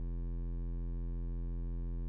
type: tone with hard clipping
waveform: triangle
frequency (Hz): 42.83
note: F1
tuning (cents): -33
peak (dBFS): -37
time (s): 0-2.08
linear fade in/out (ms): 0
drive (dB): 18
effects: none